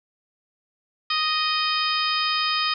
harmonic tone, 622.3 Hz, D#5, in tune, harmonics 2 / 3 / 4 / 5 / 6 / 7 / 8, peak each -25 / -32 / -29 / -29 / -31 / -34 / -27 dBFS, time 1.1-2.74 s, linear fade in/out 5 ms, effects none

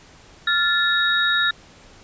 sine tone cluster, 1390 / 1745 / 3778 Hz, F6 / A6 / A#7, -9 / -15 / +22 cents, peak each -21 dBFS, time 0.47-1.51 s, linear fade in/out 5 ms, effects pink hiss -48 dBFS RMS until 2.03 s + resampled to 16000 Hz

